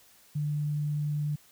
sine tone, 148.3 Hz, D3, 17 cents sharp, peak -27 dBFS, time 0.35-1.36 s, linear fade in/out 10 ms, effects white hiss -59 dBFS RMS until 1.51 s

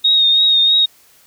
sine tone with vibrato, 3727 Hz, A#7, 1 cent flat, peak -9 dBFS, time 0.04-0.86 s, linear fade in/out 10 ms, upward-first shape triangle, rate 3.1 Hz, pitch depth 37 cents each way, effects white hiss -50 dBFS RMS until 1.26 s

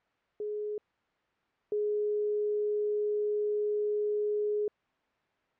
sine tone pair in turn, 420 / 418.4 Hz, G#4 / G#4, +19 / +13 cents, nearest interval unison, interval 6 cents, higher first, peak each -32 / -27 dBFS, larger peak second, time 0.4-0.78 / 1.72-4.68 s, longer second, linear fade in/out 2 ms, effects white hiss -72 dBFS RMS until 5.59 s + low-pass 2000 Hz 12 dB/octave

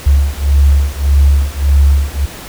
sine beating tone pair, 69.4 / 71.1 Hz, C#2 / C#2, +3 / +45 cents, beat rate 1.7 Hz, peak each -10 dBFS, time 0.06-2.26 s, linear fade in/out 10 ms, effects pink hiss -30 dBFS RMS until 2.48 s

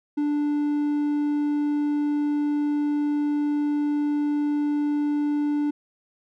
triangle tone, 293.7 Hz, D4, in tune, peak -19 dBFS, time 0.17-5.71 s, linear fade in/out 10 ms, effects none

